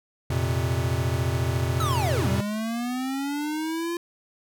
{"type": "chord", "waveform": "square", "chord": "F suspended fourth", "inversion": "none", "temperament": "equal", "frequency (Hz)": [87.31, 116.54, 130.81], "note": ["F2", "Bb2", "C3"], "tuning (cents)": [0, 0, 0], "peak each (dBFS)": -28, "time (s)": [0.3, 2.41], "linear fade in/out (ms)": 5}
{"type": "linear two-way sweep", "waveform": "square", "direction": "down then up", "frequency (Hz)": [1345, 190, 346.3], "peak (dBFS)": -27, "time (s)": [1.8, 3.97], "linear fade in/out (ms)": 2, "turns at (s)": 2.28}
{"effects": []}